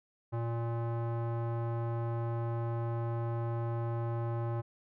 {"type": "tone with low-pass filter", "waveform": "square", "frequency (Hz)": 116.54, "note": "A#2", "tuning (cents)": 0, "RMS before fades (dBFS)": -34, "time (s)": [0.32, 4.62], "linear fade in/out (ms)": 20, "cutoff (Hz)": 1000, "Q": 1.5, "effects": []}